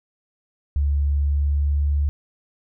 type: tone with pitch glide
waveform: sine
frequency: 71.5 to 72.29 Hz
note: D2 to D2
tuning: -46 to -27 cents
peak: -17 dBFS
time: 0.76-2.09 s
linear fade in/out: 0 ms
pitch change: +19 cents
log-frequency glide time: 1.16-1.85 s
effects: none